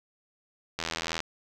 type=click train; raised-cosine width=0.2 ms; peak=-13 dBFS; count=35; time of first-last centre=0.79-1.204 s; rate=82.2 Hz; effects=none